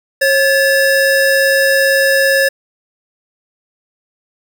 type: tone pair together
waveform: square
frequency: 543 / 1726.7 Hz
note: C#5 / A6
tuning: -36 / -33 cents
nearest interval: octave + minor sixth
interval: 2003 cents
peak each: -13 dBFS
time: 0.21-2.49 s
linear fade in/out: 10 ms
effects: none